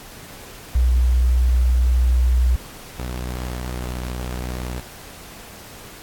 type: tone pair in turn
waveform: sine / sawtooth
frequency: 61.74 / 61.74 Hz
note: B1 / B1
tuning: 0 / 0 cents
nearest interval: unison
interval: 0 cents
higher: neither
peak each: -13 / -22 dBFS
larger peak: first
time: 0.75-2.56 / 2.99-4.8 s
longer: neither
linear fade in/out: 5 ms
effects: pink hiss -40 dBFS RMS until 6.02 s + AAC 64 kbps